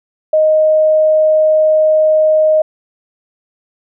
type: tone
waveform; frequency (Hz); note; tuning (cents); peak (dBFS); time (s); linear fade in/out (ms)
sine; 622.3; D#5; 0; -7; 0.33-2.62; 5
effects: none

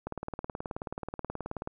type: click train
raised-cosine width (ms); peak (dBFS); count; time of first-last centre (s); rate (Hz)
1; -21; 31; 0.07-1.674; 18.7
effects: none

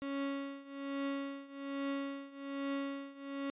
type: tone with tremolo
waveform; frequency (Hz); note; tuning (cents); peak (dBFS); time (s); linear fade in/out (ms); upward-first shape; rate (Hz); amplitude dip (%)
35% pulse; 277.2; C#4; 0; -32; 0.02-3.5; 0; triangle; 1.2; 90
effects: resampled to 8000 Hz

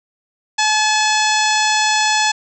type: harmonic tone with a mistuned harmonic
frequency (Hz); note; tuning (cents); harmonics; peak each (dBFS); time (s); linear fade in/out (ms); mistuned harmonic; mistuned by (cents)
858; A5; -44; 1 / 2 / 3 / 4 / 5 / 6 / 7 / 8 / 9; -17 / -20 / -22 / -23 / -24 / -25 / -25 / -26 / -27; 0.58-2.32; 10; 8; +18
effects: none

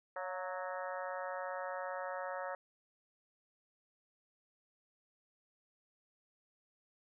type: harmonic tone with a mistuned harmonic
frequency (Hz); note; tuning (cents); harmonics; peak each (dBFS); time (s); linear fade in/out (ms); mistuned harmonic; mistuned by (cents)
185; F#3; 0; 3 / 4 / 5 / 6 / 7 / 8 / 9 / 10; -42 / -46 / -46 / -50 / -47 / -52 / -50 / -51; 0.16-2.55; 2; 4; -53
effects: none

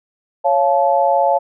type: chord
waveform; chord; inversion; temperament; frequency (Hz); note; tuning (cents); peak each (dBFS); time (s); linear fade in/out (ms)
sine; Db augmented; none; just; 554.4 / 693 / 866.2; Db5 / F5 / A5; 0 / -14 / -27; -16; 0.44-1.39; 20
effects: none

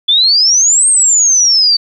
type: exponential two-way sweep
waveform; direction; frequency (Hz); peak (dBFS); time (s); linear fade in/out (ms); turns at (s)
sine; up then down; 3422 to 8570 to 4545; -6; 0.08-1.77; 10; 0.88
effects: 8-bit

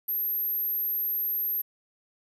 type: tone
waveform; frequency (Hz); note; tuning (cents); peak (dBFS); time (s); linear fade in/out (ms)
sine; 12830; G9; +39; -25; 0.08-1.62; 10
effects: tanh soft clip ceiling -21 dBFS + 10-bit

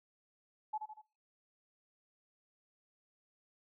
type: tone with echo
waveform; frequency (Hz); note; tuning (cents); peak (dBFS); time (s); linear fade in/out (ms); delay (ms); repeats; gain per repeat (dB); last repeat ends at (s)
sine; 858; A5; -44; -34; 0.73-0.78; 10; 79; 3; -6; 1.017
effects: noise-tail reverb RT60 0.4 s tail -23 dB re dry

